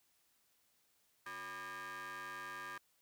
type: ring-modulated tone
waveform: 30% pulse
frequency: 210 Hz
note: G#3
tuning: 19 cents sharp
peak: -39 dBFS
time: 1.26-2.78 s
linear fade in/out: 5 ms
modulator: 1410 Hz
effects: white hiss -75 dBFS RMS until 3.01 s